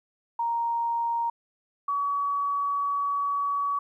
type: tone pair in turn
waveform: sine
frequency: 933 / 1133.7 Hz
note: A#5 / C#6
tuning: +1 / +39 cents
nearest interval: minor third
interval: 338 cents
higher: second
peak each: -24 dBFS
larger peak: neither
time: 0.39-1.3 / 1.88-3.79 s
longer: second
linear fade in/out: 5 ms
effects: 11-bit